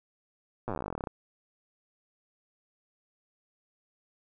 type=slowing click train; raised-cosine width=1 ms; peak=-20 dBFS; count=23; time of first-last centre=0.68-1.072 s; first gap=8 ms; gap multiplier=1.07; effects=none